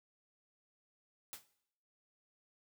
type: noise with exponential decay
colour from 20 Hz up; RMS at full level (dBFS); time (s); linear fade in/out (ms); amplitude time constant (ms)
white; -42; 1.33-1.46; 0; 27
effects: noise-tail reverb RT60 0.7 s tail -17 dB re dry + high-pass 60 Hz 12 dB/octave